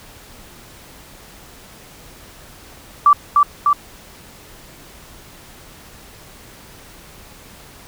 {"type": "tone with echo", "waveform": "sine", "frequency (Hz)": 1163, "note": "D6", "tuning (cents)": -17, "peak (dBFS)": -6, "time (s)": [3.06, 3.13], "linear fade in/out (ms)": 2, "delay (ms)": 300, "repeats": 2, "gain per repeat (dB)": -2, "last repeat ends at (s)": 3.73, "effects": ["pink hiss -42 dBFS RMS until 7.87 s"]}